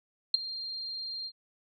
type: tone with ADSR envelope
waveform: sine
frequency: 4192 Hz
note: C8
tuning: 2 cents sharp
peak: -16 dBFS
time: 0.34-1.32 s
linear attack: 4 ms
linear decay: 12 ms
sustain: -19 dB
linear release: 59 ms
effects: none